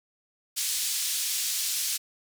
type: band-pass noise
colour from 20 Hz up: white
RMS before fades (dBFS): -29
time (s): 0.56-1.98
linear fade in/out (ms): 20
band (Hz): 3500 to 9900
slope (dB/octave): 12
effects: none